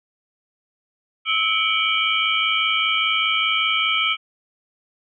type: tone cluster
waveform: sine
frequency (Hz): 1301 / 2266 / 2371 / 2966 / 3188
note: E6 / C#7 / D7 / F#7 / G7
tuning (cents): -23 / +37 / +16 / +4 / +28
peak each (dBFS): -24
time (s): 1.25-4.17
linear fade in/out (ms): 50
effects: none